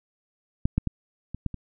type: clicks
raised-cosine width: 5 ms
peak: -9 / -9 / -13 / -21 / -14 / -22 dBFS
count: 6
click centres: 0.655 / 0.78 / 0.873 / 1.346 / 1.463 / 1.543 s
effects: none